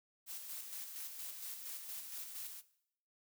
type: noise with tremolo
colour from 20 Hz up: blue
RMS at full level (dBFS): -45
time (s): 0.26-2.62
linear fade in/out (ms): 50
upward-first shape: square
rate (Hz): 4.3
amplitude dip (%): 40
effects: noise-tail reverb RT60 0.7 s tail -17 dB re dry